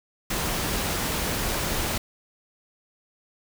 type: noise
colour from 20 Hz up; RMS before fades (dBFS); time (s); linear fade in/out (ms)
pink; -27; 0.3-1.98; 5
effects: none